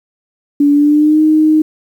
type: tone with pitch glide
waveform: sine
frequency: 287.8 to 310.2 Hz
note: D4 to D#4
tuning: -35 to -5 cents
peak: -6 dBFS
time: 0.6-1.62 s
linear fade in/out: 5 ms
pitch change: +130 cents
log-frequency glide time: 0.72-1.21 s
effects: 7-bit